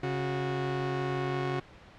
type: tone pair together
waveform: sawtooth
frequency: 137.32 / 366.3 Hz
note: C#3 / F#4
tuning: -16 / -17 cents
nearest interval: octave + perfect fourth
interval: 1699 cents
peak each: -28 dBFS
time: 0.03-1.6 s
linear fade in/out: 5 ms
effects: pink hiss -52 dBFS RMS until 1.98 s + low-pass 3000 Hz 12 dB/octave